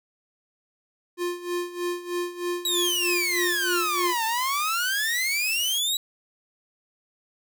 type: tone with tremolo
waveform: square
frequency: 351.9 Hz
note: F4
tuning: 13 cents sharp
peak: -25 dBFS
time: 1.17-4.15 s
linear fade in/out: 50 ms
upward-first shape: sine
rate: 3.2 Hz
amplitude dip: 80%
type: exponential two-way sweep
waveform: sawtooth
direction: down then up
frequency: 3922 to 880 to 3922 Hz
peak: -20 dBFS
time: 2.65-5.97 s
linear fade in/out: 2 ms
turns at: 4.25 s
type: noise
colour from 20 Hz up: blue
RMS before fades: -37 dBFS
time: 2.84-5.79 s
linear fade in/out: 10 ms
effects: none